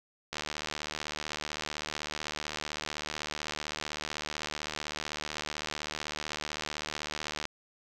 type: click train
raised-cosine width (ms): 0.2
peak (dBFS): -17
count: 541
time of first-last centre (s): 0.33-7.454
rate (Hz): 75.8
effects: none